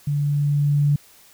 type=tone with level ramp; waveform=sine; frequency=144.9 Hz; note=D3; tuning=23 cents flat; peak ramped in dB=-19 to -14 dBFS; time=0.07-0.96 s; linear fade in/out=5 ms; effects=white hiss -51 dBFS RMS until 1.33 s